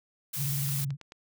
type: noise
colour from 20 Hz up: blue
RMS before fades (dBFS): -34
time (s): 0.33-0.85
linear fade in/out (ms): 10
type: tone with vibrato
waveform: sine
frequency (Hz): 139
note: C#3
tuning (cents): +5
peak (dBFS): -29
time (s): 0.36-0.97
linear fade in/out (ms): 50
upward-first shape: square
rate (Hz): 19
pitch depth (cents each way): 82
type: click train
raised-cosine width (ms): 0.2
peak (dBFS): -28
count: 5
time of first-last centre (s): 0.69-1.121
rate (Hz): 9.28
effects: none